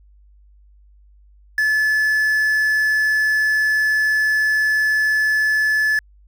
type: tone with quantisation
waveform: triangle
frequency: 1727 Hz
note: A6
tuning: 33 cents flat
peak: -13 dBFS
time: 1.58-5.99 s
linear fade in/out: 2 ms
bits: 6
effects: added 50 Hz sine -47 dBFS peak until 6.27 s